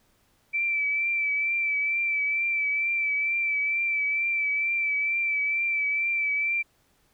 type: tone with vibrato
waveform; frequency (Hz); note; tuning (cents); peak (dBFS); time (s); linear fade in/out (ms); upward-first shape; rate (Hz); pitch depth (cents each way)
sine; 2325; D7; -18; -23; 0.53-6.63; 20; triangle; 2.2; 38
effects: pink hiss -66 dBFS RMS until 7.13 s